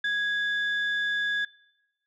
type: tone pair together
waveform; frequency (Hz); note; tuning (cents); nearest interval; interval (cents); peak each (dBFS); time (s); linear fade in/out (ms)
sine; 1661.2 / 3520; G#6 / A7; 0 / 0; octave + minor second; 1300; -24 / -32; 0.04-1.45; 5
effects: noise-tail reverb RT60 1.0 s tail -24 dB re dry + tanh soft clip ceiling -18 dBFS